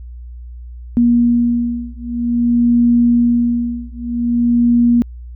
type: beating tone pair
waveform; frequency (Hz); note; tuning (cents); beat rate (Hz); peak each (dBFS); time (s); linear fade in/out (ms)
sine; 238 / 238.51; A#3 / A#3; +36 / +40; 0.51; -14; 0.97-5.02; 0
effects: added 60 Hz sine -29 dBFS peak until 5.35 s